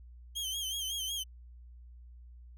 sawtooth tone with vibrato, 3171 Hz, G7, 19 cents sharp, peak -31 dBFS, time 0.35-1.24 s, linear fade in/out 20 ms, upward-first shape sine, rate 5.4 Hz, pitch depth 74 cents each way, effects added 60 Hz sine -49 dBFS peak until 2.57 s

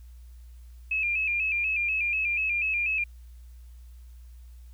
sine tone with vibrato, 2489 Hz, D#7, in tune, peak -24 dBFS, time 0.91-3.04 s, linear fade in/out 5 ms, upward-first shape square, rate 4.1 Hz, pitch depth 64 cents each way, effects added 60 Hz sine -44 dBFS peak until 4.73 s + white hiss -66 dBFS RMS until 4.73 s

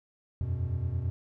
triangle chord, E suspended second, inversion none, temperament equal with one note detuned, 83.46 / 92.5 / 123.47 Hz, E2 / F#2 / B2, +22 / 0 / 0 cents, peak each -31 dBFS, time 0.41-1.1 s, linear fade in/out 0 ms, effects none

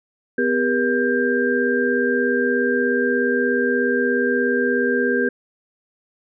sine tone cluster, 251.1 / 400.7 / 477.5 / 1590 Hz, B3 / G4 / A#4 / G6, +29 / +38 / +42 / +24 cents, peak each -22 dBFS, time 0.38-5.29 s, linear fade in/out 5 ms, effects none

